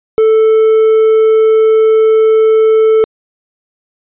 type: tone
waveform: triangle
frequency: 440 Hz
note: A4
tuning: in tune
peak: -3 dBFS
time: 0.18-3.04 s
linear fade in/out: 0 ms
effects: resampled to 8000 Hz